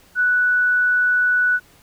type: tone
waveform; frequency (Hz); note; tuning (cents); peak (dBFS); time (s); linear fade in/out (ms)
sine; 1480; F#6; 0; -14; 0.15-1.6; 50
effects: pink hiss -52 dBFS RMS until 1.82 s